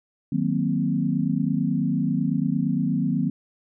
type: chord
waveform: sine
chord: C half-diminished seventh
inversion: first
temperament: equal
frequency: 155.56 / 185 / 233.1 / 261.6 Hz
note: Eb3 / Gb3 / Bb3 / C4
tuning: 0 / 0 / 0 / 0 cents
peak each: -26 dBFS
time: 0.32-3.3 s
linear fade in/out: 5 ms
effects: none